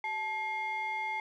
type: ring-modulated tone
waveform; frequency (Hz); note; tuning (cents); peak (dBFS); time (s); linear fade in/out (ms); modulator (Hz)
triangle; 629; D#5; +19; -27; 0.04-1.2; 2; 1500
effects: none